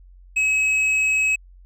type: tone with hard clipping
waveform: sine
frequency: 2561 Hz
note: D#7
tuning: 49 cents sharp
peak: -18 dBFS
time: 0.36-1.36 s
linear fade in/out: 10 ms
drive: 5 dB
effects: added 45 Hz sine -44 dBFS peak until 1.65 s